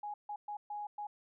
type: tone bursts at uneven times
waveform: sine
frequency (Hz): 830.6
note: G#5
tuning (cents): 0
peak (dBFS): -38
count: 5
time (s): 0.03-0.14 / 0.29-0.36 / 0.48-0.57 / 0.7-0.87 / 0.98-1.07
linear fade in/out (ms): 5
effects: none